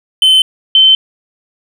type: tone pair in turn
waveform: triangle / sine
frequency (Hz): 3065 / 3082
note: G7 / G7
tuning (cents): -40 / -30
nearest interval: unison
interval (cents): 10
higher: second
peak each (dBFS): -3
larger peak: neither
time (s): 0.22-0.42 / 0.75-0.95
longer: neither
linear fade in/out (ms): 2
effects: none